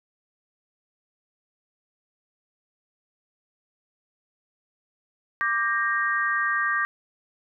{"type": "chord", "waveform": "sine", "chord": "G minor", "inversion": "second", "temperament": "equal with one note detuned", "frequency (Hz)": [1174.7, 1594.5, 1864.7], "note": ["D6", "G6", "Bb6"], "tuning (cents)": [0, 29, 0], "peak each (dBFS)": -26, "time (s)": [5.41, 6.85], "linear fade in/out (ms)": 0, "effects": []}